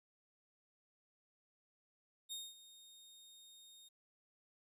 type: tone with ADSR envelope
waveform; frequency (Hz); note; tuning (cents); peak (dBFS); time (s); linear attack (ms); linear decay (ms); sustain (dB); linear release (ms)
sawtooth; 3700; A#7; -14; -39; 2.29-3.89; 30; 220; -16; 14
effects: resampled to 32000 Hz + 13-bit